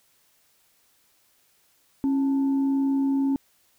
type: tone with frequency modulation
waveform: sine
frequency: 273.1 Hz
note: C#4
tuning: 26 cents flat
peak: -20 dBFS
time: 2.04-3.36 s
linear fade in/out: 0 ms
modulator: 608 Hz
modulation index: 0.2
effects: white hiss -64 dBFS RMS until 3.78 s